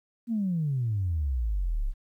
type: exponential sweep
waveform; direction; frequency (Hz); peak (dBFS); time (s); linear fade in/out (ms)
sine; down; 240.6 to 30.83; -24; 0.27-1.94; 50
effects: tanh soft clip ceiling -20 dBFS + 11-bit